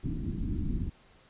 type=low-pass noise; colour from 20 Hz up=pink; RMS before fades=-32 dBFS; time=0.03-0.9 s; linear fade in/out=10 ms; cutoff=320 Hz; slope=48 dB/octave; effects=pink hiss -60 dBFS RMS until 1.29 s + resampled to 8000 Hz